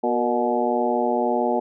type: harmonic tone with a mistuned harmonic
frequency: 121.7 Hz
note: B2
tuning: 25 cents flat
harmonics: 2 / 3 / 4 / 5 / 6 / 7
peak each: -26 / -26 / -26 / -26 / -26 / -26 dBFS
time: 0.03-1.6 s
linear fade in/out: 10 ms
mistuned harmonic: 4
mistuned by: -63 cents
effects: none